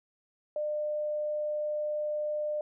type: tone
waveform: sine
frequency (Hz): 601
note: D5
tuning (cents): +40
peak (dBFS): -29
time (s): 0.56-2.61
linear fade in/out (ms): 2
effects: none